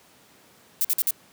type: noise bursts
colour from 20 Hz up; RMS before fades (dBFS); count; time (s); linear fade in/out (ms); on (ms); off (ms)
violet; -22; 4; 0.81-1.107; 0; 36; 51
effects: pink hiss -55 dBFS RMS until 1.32 s + high-pass 150 Hz 12 dB/octave

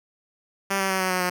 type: tone with pitch steps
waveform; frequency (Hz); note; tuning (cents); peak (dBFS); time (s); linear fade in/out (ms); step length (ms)
5% pulse; 196 / 192.74 / 189.54 / 186.39 / 183.3 / 180.25; G3 / G3 / F#3 / F#3 / F#3 / F#3; 0 / -29 / +42 / +13 / -16 / -45; -11; 0.7-1.3; 10; 100
effects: none

